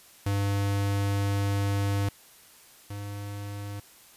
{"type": "tone pair in turn", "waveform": "square", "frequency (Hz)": [100, 101.51], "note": ["G2", "G#2"], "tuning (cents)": [35, -39], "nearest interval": "unison", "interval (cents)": 26, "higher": "second", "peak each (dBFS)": [-25, -35], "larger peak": "first", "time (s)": [[0.26, 2.09], [2.9, 3.8]], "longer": "first", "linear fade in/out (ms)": 5, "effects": ["white hiss -54 dBFS RMS until 4.16 s", "resampled to 32000 Hz"]}